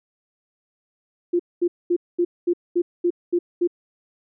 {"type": "tone bursts", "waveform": "sine", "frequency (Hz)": 349.2, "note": "F4", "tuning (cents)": 0, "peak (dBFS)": -16, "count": 9, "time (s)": [1.33, 3.675], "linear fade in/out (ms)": 10, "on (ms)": 65, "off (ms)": 220, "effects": []}